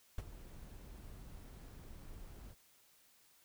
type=noise with ADSR envelope; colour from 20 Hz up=brown; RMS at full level=-36 dBFS; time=0.18-2.55 s; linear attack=5 ms; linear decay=28 ms; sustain=-16 dB; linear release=42 ms; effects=white hiss -68 dBFS RMS until 3.44 s